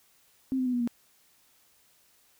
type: tone with pitch steps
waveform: sine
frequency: 263.2 / 256.4 / 249.9 / 243.5 / 237.2 Hz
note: C4 / C4 / B3 / B3 / A#3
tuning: +10 / -35 / +21 / -24 / +30 cents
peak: -25 dBFS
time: 0.52-0.875 s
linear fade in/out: 0 ms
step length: 71 ms
effects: white hiss -64 dBFS RMS until 2.39 s